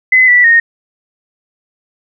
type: tone with pitch steps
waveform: sine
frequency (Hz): 2030 / 1963 / 1853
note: B6 / B6 / A#6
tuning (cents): +47 / -11 / -11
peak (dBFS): -4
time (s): 0.12-0.6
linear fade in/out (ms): 5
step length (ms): 160
effects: none